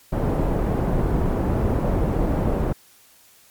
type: low-pass noise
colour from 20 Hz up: pink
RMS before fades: -21 dBFS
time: 0.12-2.73 s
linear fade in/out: 10 ms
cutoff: 650 Hz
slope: 12 dB/octave
effects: white hiss -53 dBFS RMS until 3.5 s + MP3 96 kbps